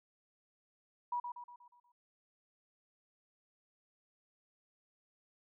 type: tone with echo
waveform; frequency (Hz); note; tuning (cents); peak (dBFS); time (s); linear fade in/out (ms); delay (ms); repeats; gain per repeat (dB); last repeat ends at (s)
sine; 968; B5; -35; -33; 1.12-1.2; 5; 120; 6; -6; 1.92
effects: none